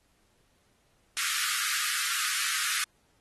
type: high-pass noise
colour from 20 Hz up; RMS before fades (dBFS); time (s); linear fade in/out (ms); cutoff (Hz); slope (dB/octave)
pink; -30; 1.17-2.84; 0; 1200; 96
effects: pink hiss -69 dBFS RMS until 3.2 s + AAC 32 kbps